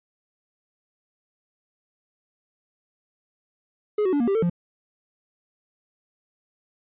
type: tone with pitch steps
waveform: triangle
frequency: 420 / 373 / 288.7 / 236.4 / 394 / 447.9 / 173.6 Hz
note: G#4 / F#4 / D4 / A#3 / G4 / A4 / F3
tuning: +19 / +14 / -30 / +24 / +9 / +31 / -10 cents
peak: -17 dBFS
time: 3.98-4.498 s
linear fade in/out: 5 ms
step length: 74 ms
effects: resampled to 8000 Hz